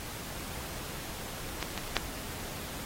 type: clicks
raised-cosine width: 0.2 ms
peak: -26 / -14 / -17 / -24 / -8 dBFS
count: 5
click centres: 1.491 / 1.627 / 1.777 / 1.877 / 1.967 s
effects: pink hiss -41 dBFS RMS until 2.85 s + AAC 48 kbps